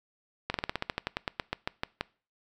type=slowing click train; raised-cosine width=0.3 ms; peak=-13 dBFS; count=17; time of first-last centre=0.5-2.01 s; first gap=42 ms; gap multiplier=1.1; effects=noise-tail reverb RT60 0.4 s tail -23 dB re dry